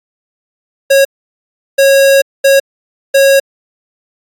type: tone bursts at uneven times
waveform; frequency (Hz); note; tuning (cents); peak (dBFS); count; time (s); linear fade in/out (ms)
square; 548; C#5; -20; -5; 4; 0.9-1.05 / 1.78-2.22 / 2.44-2.6 / 3.14-3.4; 10
effects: AAC 64 kbps